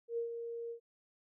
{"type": "tone with ADSR envelope", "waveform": "sine", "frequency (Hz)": 466.2, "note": "A#4", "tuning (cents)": 0, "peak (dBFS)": -32, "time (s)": [0.08, 0.8], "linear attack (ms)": 95, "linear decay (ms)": 110, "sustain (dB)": -7, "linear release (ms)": 93, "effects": []}